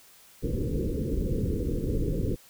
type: low-pass noise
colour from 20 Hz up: pink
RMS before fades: -28 dBFS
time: 0.42-2.36 s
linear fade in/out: 20 ms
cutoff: 510 Hz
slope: 96 dB/octave
effects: white hiss -55 dBFS RMS until 2.49 s